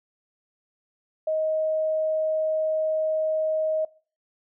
sine tone, 628 Hz, D#5, 16 cents sharp, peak -22 dBFS, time 1.27-3.85 s, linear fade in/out 5 ms, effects noise-tail reverb RT60 0.4 s tail -22 dB re dry

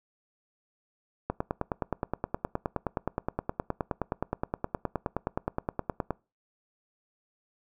click train, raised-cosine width 1 ms, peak -14 dBFS, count 47, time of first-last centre 1.3-6.107 s, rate 9.57 Hz, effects noise-tail reverb RT60 0.3 s tail -24 dB re dry

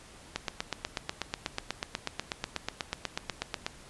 click train, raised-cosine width 0.2 ms, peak -13 dBFS, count 28, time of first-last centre 0.36-3.665 s, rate 8.17 Hz, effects pink hiss -52 dBFS RMS until 3.89 s + resampled to 24000 Hz

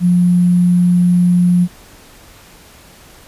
sine tone with sample-and-hold, 177.2 Hz, F3, 25 cents sharp, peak -8 dBFS, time 0-1.68 s, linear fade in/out 50 ms, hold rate 11025 Hz, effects pink hiss -42 dBFS RMS until 3.27 s + resampled to 32000 Hz

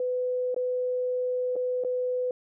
sine tone with dropouts, 501 Hz, B4, 25 cents sharp, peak -25 dBFS, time 0-2.31 s, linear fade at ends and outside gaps 2 ms, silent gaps 0.545-0.563 / 1.557-1.563 / 1.838-1.847 s, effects none

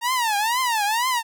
sawtooth tone with vibrato, 918 Hz, A#5, 27 cents flat, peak -16 dBFS, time 0.01-1.23 s, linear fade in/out 50 ms, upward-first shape triangle, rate 2.1 Hz, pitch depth 240 cents each way, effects none

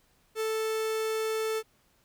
45% pulse tone, 440 Hz, A4, in tune, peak -28 dBFS, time 0.35-1.63 s, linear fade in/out 50 ms, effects pink hiss -67 dBFS RMS until 2.04 s

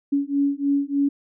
sine beating tone pair, 280 / 283.3 Hz, C#4 / C#4, +18 / +38 cents, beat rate 3.3 Hz, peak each -22 dBFS, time 0.12-1.09 s, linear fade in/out 10 ms, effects none

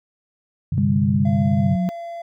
sine chord, G suspended fourth, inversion none, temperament equal, 98 / 130.81 / 146.83 Hz, G2 / C3 / D3, 0 / 0 / 0 cents, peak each -22 dBFS, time 0.72-1.76 s, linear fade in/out 5 ms
sine tone with pitch glide, 201 to 182.2 Hz, G3 to F#3, +44 to -26 cents, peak -18 dBFS, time 0.78-1.89 s, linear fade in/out 0 ms, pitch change -170 cents, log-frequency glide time 1.6-1.77 s
triangle tone, 681 Hz, F5, 44 cents flat, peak -27 dBFS, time 1.25-2.22 s, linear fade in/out 5 ms
effects none

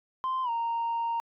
sine tone with pitch glide, 1041 to 927.4 Hz, C6 to A#5, -9 to -9 cents, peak -25 dBFS, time 0.24-1.2 s, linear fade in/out 0 ms, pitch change -200 cents, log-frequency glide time 0.43-0.5 s, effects tanh soft clip ceiling -25 dBFS

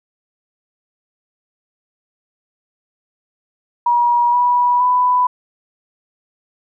sine tone with pitch steps, 958 / 975.9 / 994.1 Hz, A#5 / B5 / B5, +47 / -21 / +11 cents, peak -11 dBFS, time 3.86-5.27 s, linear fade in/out 5 ms, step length 470 ms, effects none

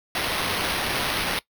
white noise with sample-and-hold, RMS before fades -26 dBFS, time 0.15-1.39 s, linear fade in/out 2 ms, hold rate 7350 Hz, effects noise-tail reverb RT60 0.1 s tail -19 dB re dry

